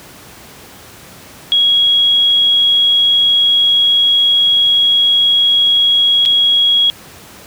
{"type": "tone with dropouts", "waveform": "sine", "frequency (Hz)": 3313, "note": "G#7", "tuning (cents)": -5, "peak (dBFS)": -8, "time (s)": [1.52, 6.9], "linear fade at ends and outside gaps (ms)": 0, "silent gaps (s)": [6.253, 6.259], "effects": ["pink hiss -37 dBFS RMS until 7.46 s", "high-pass 80 Hz 12 dB/octave"]}